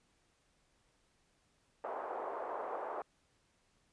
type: band-pass noise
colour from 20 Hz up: white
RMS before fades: -41 dBFS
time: 1.84-3.02 s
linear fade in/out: 2 ms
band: 420 to 1000 Hz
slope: 24 dB/octave
effects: pink hiss -74 dBFS RMS until 3.92 s + resampled to 22050 Hz